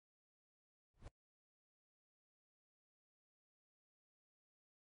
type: noise with exponential growth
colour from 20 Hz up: brown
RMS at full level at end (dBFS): -45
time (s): 0.94-1.08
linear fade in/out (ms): 1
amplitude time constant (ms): 30
effects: noise-tail reverb RT60 0.1 s tail -21 dB re dry + MP3 48 kbps